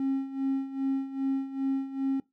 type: tone with tremolo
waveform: triangle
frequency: 270 Hz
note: C#4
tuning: 45 cents flat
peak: -21 dBFS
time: 0-2.2 s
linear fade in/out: 2 ms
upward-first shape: sine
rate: 2.5 Hz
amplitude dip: 80%
effects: noise-tail reverb RT60 0.2 s tail -22 dB re dry + tanh soft clip ceiling -20 dBFS